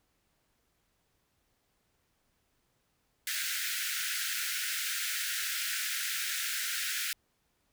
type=high-pass noise; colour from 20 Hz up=pink; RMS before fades=-34 dBFS; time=3.27-7.13 s; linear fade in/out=2 ms; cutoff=1400 Hz; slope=96 dB/octave; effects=pink hiss -75 dBFS RMS until 7.72 s